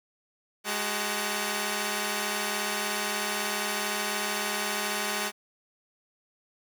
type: tone cluster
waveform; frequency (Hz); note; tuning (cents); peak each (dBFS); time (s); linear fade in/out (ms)
5% pulse; 208.3 / 379.7 / 908 / 1506; G#3 / F#4 / A#5 / F#6; +5 / +45 / -46 / +30; -20 / -22 / -23 / -28; 0.64-5.32; 50
effects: none